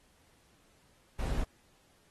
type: noise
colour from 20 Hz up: brown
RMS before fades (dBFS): -32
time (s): 1.19-1.44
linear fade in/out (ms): 5
effects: pink hiss -67 dBFS RMS until 2.1 s + AAC 32 kbps